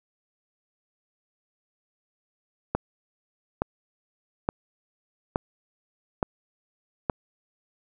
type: click train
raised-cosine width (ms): 1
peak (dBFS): -9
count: 6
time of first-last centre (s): 2.75-7.098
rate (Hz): 1.15
effects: none